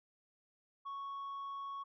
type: tone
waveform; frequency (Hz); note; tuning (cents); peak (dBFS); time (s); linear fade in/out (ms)
sine; 1108.7; C#6; 0; -38; 0.85-1.84; 20
effects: tanh soft clip ceiling -40 dBFS